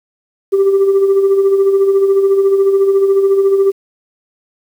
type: tone with tremolo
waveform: sine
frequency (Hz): 392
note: G4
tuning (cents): 0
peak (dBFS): -4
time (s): 0.52-3.72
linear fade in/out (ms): 20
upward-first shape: sine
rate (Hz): 14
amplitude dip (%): 55
effects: tanh soft clip ceiling -5 dBFS + 7-bit